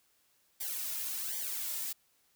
blue noise with flanger, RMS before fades -37 dBFS, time 0.6-1.93 s, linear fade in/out 10 ms, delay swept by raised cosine 0.74 to 2.64 ms, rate 1.3 Hz, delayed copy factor -1, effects white hiss -71 dBFS RMS until 2.35 s

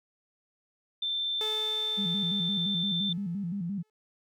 sine tone, 3557 Hz, A7, 18 cents sharp, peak -28 dBFS, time 1.02-3.13 s, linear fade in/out 5 ms
sawtooth tone with exponential decay, 431.9 Hz, A4, 32 cents flat, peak -30 dBFS, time 1.41-3.9 s, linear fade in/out 1 ms, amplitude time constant 540 ms
sine tone with vibrato, 185 Hz, F#3, in tune, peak -30 dBFS, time 1.97-3.83 s, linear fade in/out 20 ms, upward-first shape square, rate 5.8 Hz, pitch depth 140 cents each way
effects none

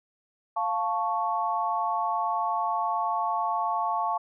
sine chord, F augmented, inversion none, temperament equal, 698.5 / 880 / 1108.7 Hz, F5 / A5 / C#6, 0 / 0 / 0 cents, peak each -30 / -28 / -29 dBFS, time 0.56-4.18 s, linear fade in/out 10 ms, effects none

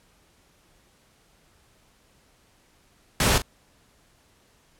pink noise with echo, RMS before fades -20 dBFS, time 3.2-3.38 s, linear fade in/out 2 ms, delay 40 ms, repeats 1, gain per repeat -12 dB, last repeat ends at 3.42 s, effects pink hiss -61 dBFS RMS until 4.79 s + low-pass 12000 Hz 12 dB/octave

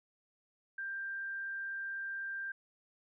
sine tone, 1584 Hz, G6, 18 cents sharp, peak -37 dBFS, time 0.78-2.52 s, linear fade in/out 5 ms, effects none

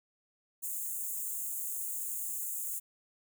white high-pass noise, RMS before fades -37 dBFS, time 0.62-2.8 s, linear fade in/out 20 ms, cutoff 6700 Hz, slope 96 dB/octave, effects none

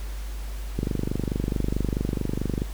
click train, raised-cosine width 3 ms, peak -12 dBFS, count 46, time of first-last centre 0.79-2.619 s, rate 24.6 Hz, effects added 50 Hz sine -30 dBFS peak until 2.73 s + pink hiss -45 dBFS RMS until 2.73 s

